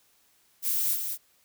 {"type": "noise with echo", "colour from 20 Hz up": "violet", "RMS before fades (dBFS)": -27, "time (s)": [0.62, 0.98], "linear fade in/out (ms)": 50, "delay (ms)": 200, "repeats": 1, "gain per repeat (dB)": -5, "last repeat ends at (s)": 1.18, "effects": ["white hiss -65 dBFS RMS until 1.44 s"]}